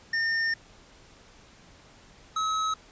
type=tone pair in turn; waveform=square; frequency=1817 / 1284.8 Hz; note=A#6 / E6; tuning=-45 / -45 cents; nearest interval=tritone; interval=600 cents; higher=first; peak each=-25 / -26 dBFS; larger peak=first; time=0.13-0.54 / 2.36-2.74 s; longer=first; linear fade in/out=5 ms; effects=pink hiss -54 dBFS RMS until 2.91 s + resampled to 16000 Hz